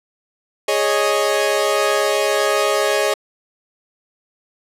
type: chord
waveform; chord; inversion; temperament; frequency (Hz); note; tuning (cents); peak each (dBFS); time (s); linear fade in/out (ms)
sawtooth; Ab suspended fourth; none; equal; 415.3 / 554.4 / 622.3; Ab4 / Db5 / Eb5; 0 / 0 / 0; -16; 0.68-3.14; 5
effects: low-pass 12000 Hz 12 dB/octave